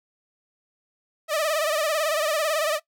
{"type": "tone with vibrato", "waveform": "sawtooth", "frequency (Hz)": 617, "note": "D#5", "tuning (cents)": -15, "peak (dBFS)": -18, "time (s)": [1.28, 2.8], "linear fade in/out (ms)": 50, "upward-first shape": "sine", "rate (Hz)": 18, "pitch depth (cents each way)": 98, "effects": ["noise-tail reverb RT60 0.1 s tail -19 dB re dry"]}